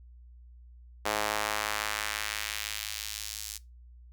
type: tone with high-pass filter sweep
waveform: sawtooth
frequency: 105.9 Hz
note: G#2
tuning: 34 cents sharp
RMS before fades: -34 dBFS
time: 1.05-3.58 s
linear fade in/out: 10 ms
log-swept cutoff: 620 to 5800 Hz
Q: 0.92
effects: noise-tail reverb RT60 0.2 s tail -18 dB re dry + added 60 Hz sine -49 dBFS peak until 4.12 s